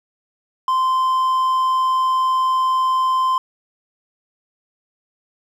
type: tone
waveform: triangle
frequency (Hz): 1038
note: C6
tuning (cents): -14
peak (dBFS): -13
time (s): 0.68-3.38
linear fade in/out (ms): 2
effects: none